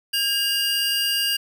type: tone cluster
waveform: 45% pulse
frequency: 1618 / 2837 / 4777 Hz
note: G#6 / F7 / D8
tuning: -46 / +27 / +29 cents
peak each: -30 / -22 / -25 dBFS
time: 0.13-1.37 s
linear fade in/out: 10 ms
effects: none